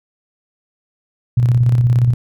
sine tone with tremolo, 121.1 Hz, B2, 34 cents flat, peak -8 dBFS, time 1.37-2.14 s, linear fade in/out 5 ms, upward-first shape square, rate 17 Hz, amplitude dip 40%, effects none

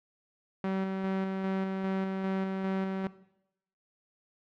sawtooth tone with tremolo, 191.3 Hz, G3, 42 cents flat, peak -25 dBFS, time 0.64-3.07 s, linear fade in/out 2 ms, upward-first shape square, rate 2.5 Hz, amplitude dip 30%, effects noise-tail reverb RT60 0.8 s tail -17 dB re dry + low-pass 2000 Hz 12 dB/octave

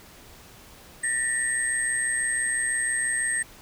sine tone cluster, 1792 / 1918 / 8390 Hz, A6 / A#6 / C9, +31 / +49 / +4 cents, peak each -29 / -29 / -26 dBFS, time 1.03-3.43 s, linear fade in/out 10 ms, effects pink hiss -49 dBFS RMS until 3.61 s

